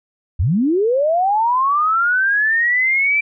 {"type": "linear sweep", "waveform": "sine", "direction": "up", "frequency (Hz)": [65, 2349], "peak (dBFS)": -13, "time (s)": [0.39, 3.21], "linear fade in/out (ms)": 10, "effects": []}